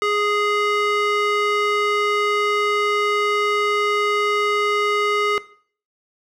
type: tone with band-pass filter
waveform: square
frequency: 415.3 Hz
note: G#4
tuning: in tune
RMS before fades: -20 dBFS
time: 0.02-5.38 s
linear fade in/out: 0 ms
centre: 1500 Hz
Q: 0.87
effects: noise-tail reverb RT60 0.5 s tail -18 dB re dry